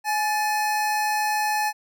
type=tone pair together; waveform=square; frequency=843.4 / 1757 Hz; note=G#5 / A6; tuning=+26 / -3 cents; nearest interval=octave + minor second; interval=1271 cents; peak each=-23 / -29 dBFS; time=0.04-1.73 s; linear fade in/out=50 ms; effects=none